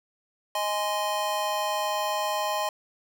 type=chord; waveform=square; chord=Ab major; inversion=second; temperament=just; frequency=623 / 830.6 / 1038.3 Hz; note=Eb5 / Ab5 / C6; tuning=+2 / 0 / -14 cents; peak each=-31 dBFS; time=0.55-2.69 s; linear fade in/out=2 ms; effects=none